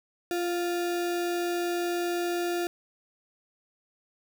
sine tone with sample-and-hold, 347.8 Hz, F4, 7 cents flat, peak -26 dBFS, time 0.31-2.67 s, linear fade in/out 0 ms, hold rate 1050 Hz, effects none

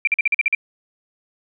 sine tone bursts, 2357 Hz, D7, 6 cents sharp, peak -13 dBFS, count 8, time 0.05-0.549 s, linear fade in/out 2 ms, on 23 ms, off 45 ms, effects none

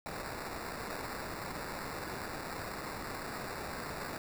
blue noise with sample-and-hold, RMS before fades -41 dBFS, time 0.06-4.18 s, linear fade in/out 0 ms, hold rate 3150 Hz, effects none

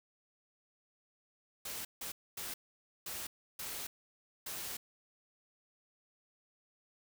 white noise bursts at uneven times, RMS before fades -42 dBFS, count 6, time 1.65-1.85 / 2.01-2.12 / 2.37-2.54 / 3.06-3.27 / 3.59-3.87 / 4.46-4.77 s, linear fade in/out 5 ms, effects none

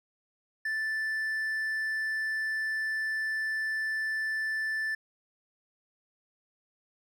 triangle tone, 1760 Hz, A6, in tune, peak -27 dBFS, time 0.65-4.95 s, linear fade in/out 5 ms, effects none

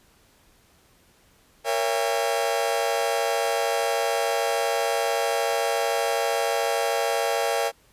40% pulse chord, A# diminished seventh, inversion none, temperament just, 466.2 / 559.4 / 671.3 / 805.5 Hz, A#4 / C#5 / E5 / G5, 0 / +16 / +31 / +47 cents, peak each -27 dBFS, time 1.64-7.72 s, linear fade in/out 50 ms, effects pink hiss -59 dBFS RMS until 7.92 s + resampled to 32000 Hz

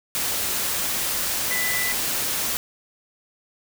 sine tone in noise, 1993 Hz, B6, 15 cents sharp, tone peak -25 dBFS, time 1.51-1.92 s, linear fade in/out 0 ms, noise white, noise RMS -25 dBFS, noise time 0.15-2.57 s, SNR -3 dB, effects none

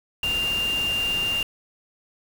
sine tone in noise, 2794 Hz, F7, in tune, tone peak -22 dBFS, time 0.23-1.43 s, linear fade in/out 2 ms, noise pink, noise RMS -34 dBFS, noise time 0.23-1.43 s, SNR +9 dB, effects none

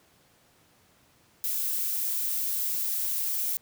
violet noise, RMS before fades -29 dBFS, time 1.44-3.57 s, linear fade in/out 0 ms, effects pink hiss -62 dBFS RMS until 3.61 s + high-pass 80 Hz 12 dB/octave

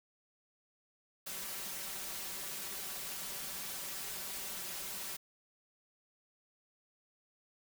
white noise with comb filter, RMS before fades -42 dBFS, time 1.26-5.17 s, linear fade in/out 10 ms, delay 5.2 ms, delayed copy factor +0.65, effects none

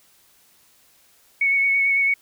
sine tone with vibrato, 2217 Hz, C#7, in tune, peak -16 dBFS, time 1.41-2.14 s, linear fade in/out 5 ms, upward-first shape sine, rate 9 Hz, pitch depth 17 cents each way, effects white hiss -57 dBFS RMS until 2.21 s

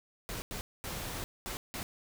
pink noise bursts at uneven times, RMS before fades -39 dBFS, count 5, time 0.29-0.42 / 0.51-0.61 / 0.84-1.24 / 1.46-1.57 / 1.74-1.83 s, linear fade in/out 0 ms, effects none

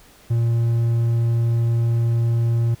triangle tone, 116.54 Hz, A#2, in tune, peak -14 dBFS, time 0.3-2.75 s, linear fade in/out 10 ms, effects pink hiss -50 dBFS RMS until 2.8 s

